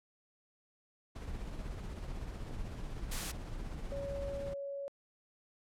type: noise with tremolo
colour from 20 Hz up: brown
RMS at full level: -40 dBFS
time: 1.15-4.54 s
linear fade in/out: 10 ms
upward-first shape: sine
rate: 16 Hz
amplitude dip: 35%
type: clicks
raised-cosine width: 2 ms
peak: -34 dBFS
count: 2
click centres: 2.495 / 2.51 s
type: noise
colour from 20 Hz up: white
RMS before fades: -40 dBFS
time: 3.11-3.32 s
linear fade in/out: 10 ms
type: tone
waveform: sine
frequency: 559 Hz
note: C#5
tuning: 14 cents sharp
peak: -38 dBFS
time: 3.92-4.88 s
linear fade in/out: 0 ms
effects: low-pass 11000 Hz 12 dB/octave